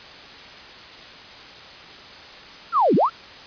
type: linear two-way sweep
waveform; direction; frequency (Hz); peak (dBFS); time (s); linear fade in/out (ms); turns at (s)
sine; down then up; 1435 to 156.7 to 1435; -14; 2.72-3.1; 50; 2.95
effects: white hiss -41 dBFS RMS until 3.46 s + resampled to 11025 Hz